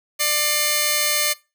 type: tone pair together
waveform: 5% pulse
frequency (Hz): 595 / 2126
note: D5 / C7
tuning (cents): +22 / +27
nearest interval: octave + minor seventh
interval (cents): 2205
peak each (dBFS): -10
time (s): 0.19-1.34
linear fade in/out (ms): 20
effects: noise-tail reverb RT60 0.3 s tail -24 dB re dry